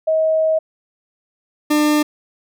sine / 40% pulse tone pair in turn, 635 / 299.7 Hz, D#5 / D4, +35 / +35 cents, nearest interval octave + minor second, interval 1300 cents, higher first, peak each -13 / -12 dBFS, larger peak second, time 0.07-0.59 / 1.7-2.03 s, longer first, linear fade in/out 10 ms, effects none

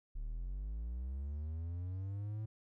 triangle linear sweep, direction up, 34.39 to 110 Hz, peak -36 dBFS, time 0.15-2.46 s, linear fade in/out 10 ms, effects none

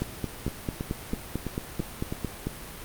two click trains, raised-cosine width 3 ms, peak -17 / -15 dBFS, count 6 / 12, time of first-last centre 0.48-2.125 / 0.02-2.47 s, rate 3.04 / 4.49 Hz, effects pink hiss -41 dBFS RMS until 2.84 s + Opus 48 kbps

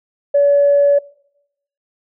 sine tone, 570 Hz, C#5, 48 cents sharp, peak -8 dBFS, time 0.34-0.99 s, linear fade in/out 10 ms, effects noise-tail reverb RT60 0.8 s tail -23 dB re dry + tanh soft clip ceiling -4 dBFS

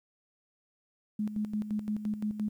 sine tone with tremolo, 211.5 Hz, G#3, 32 cents sharp, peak -28 dBFS, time 1.19-2.49 s, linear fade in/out 5 ms, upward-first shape square, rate 5.8 Hz, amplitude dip 65%, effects 11-bit

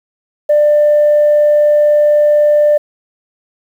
sine tone, 594 Hz, D5, 20 cents sharp, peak -5 dBFS, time 0.49-2.78 s, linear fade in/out 10 ms, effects tanh soft clip ceiling -3 dBFS + 7-bit

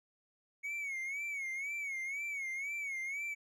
triangle tone with vibrato, 2217 Hz, C#7, in tune, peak -35 dBFS, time 0.63-3.35 s, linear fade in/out 20 ms, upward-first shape sine, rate 2 Hz, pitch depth 100 cents each way, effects none

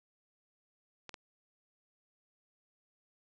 clicks, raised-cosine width 0.2 ms, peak -27 dBFS, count 2, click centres 1.093 / 1.142 s, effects low-pass 7000 Hz 12 dB/octave

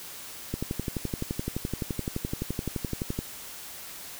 click train, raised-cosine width 3 ms, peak -16 dBFS, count 32, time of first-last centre 0.54-3.19 s, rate 11.7 Hz, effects white hiss -42 dBFS RMS until 4.19 s

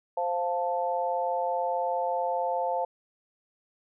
sine chord, F major, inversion second, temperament equal, 523.3 / 698.5 / 880 Hz, C5 / F5 / A5, 0 / 0 / 0 cents, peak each -30 / -30 / -30 dBFS, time 0.17-2.85 s, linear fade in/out 5 ms, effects none

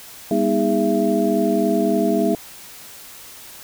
sine tone cluster, 200.9 / 244.4 / 315.1 / 409.2 / 670 Hz, G3 / B3 / D#4 / G#4 / E5, +43 / -18 / +22 / -26 / +28 cents, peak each -22 dBFS, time 0.31-2.35 s, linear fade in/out 2 ms, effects white hiss -40 dBFS RMS until 3.63 s

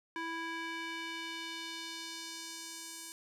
square tone with band-pass filter sweep, 329.6 Hz, E4, in tune, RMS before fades -42 dBFS, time 0.16-3.12 s, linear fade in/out 0 ms, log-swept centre 1500 to 8600 Hz, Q 1.2, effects none

